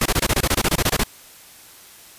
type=noise bursts; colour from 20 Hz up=pink; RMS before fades=-18 dBFS; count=15; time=0.01-1.037 s; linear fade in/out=5 ms; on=47 ms; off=23 ms; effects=white hiss -45 dBFS RMS until 2.18 s + resampled to 32000 Hz